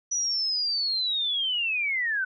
sine linear sweep, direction down, 5920 to 1480 Hz, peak -24 dBFS, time 0.11-2.25 s, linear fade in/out 10 ms, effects none

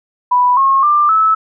sine tone with pitch steps, 987.8 / 1083.4 / 1188.3 / 1303.4 Hz, B5 / C#6 / D6 / E6, 0 / -40 / +20 / -20 cents, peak -8 dBFS, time 0.31-1.35 s, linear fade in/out 10 ms, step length 260 ms, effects none

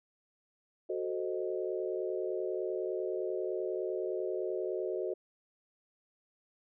sine chord, F# diminished seventh, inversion none, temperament equal, 370 / 440 / 523.3 / 622.3 Hz, F#4 / A4 / C5 / Eb5, 0 / 0 / 0 / 0 cents, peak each -35 / -38 / -40 / -40 dBFS, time 0.89-5.14 s, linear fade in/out 10 ms, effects none

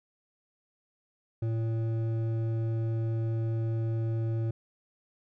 sine tone with hard clipping, 113.1 Hz, A2, 48 cents sharp, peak -29 dBFS, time 1.42-4.51 s, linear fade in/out 5 ms, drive 9 dB, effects none

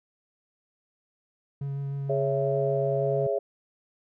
triangle tone with vibrato, 139.2 Hz, C#3, 8 cents sharp, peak -27 dBFS, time 1.61-3.27 s, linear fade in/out 5 ms, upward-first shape sine, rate 6.5 Hz, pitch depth 11 cents each way
sine chord, C# minor, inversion second, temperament just, 415.8 / 554.4 / 665.2 Hz, G#4 / C#5 / E5, +2 / 0 / +16 cents, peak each -28 / -28 / -29 dBFS, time 2.09-3.39 s, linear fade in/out 10 ms
effects none

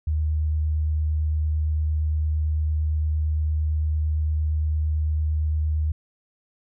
sine tone with vibrato, 77 Hz, D#2, 17 cents flat, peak -20 dBFS, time 0.07-5.92 s, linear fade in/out 5 ms, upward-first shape triangle, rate 8.8 Hz, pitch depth 11 cents each way, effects none

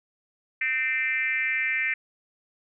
sine tone with frequency modulation, 2084 Hz, C7, 7 cents flat, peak -23 dBFS, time 0.61-1.94 s, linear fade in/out 5 ms, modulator 269 Hz, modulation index 1.3, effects none

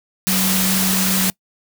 sine tone in noise, 188.7 Hz, F#3, 34 cents sharp, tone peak -19 dBFS, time 0.27-1.3 s, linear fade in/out 0 ms, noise white, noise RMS -19 dBFS, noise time 0.27-1.3 s, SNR -3 dB, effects noise-tail reverb RT60 0.1 s tail -25 dB re dry

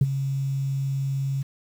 sine tone with ADSR envelope, 136.5 Hz, C#3, 26 cents flat, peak -11 dBFS, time 0.01-1.43 s, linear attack 5 ms, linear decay 36 ms, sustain -12 dB, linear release 12 ms, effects tanh soft clip ceiling -12 dBFS + 8-bit

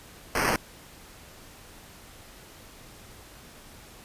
white noise with sample-and-hold, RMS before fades -25 dBFS, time 0.35-0.56 s, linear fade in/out 2 ms, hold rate 3675 Hz, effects pink hiss -49 dBFS RMS until 4.04 s + resampled to 32000 Hz

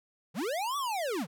square linear two-way sweep, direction up then down, 130.81 to 1174.7 to 130.81 Hz, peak -31 dBFS, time 0.34-1.27 s, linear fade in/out 50 ms, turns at 0.77 s, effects none

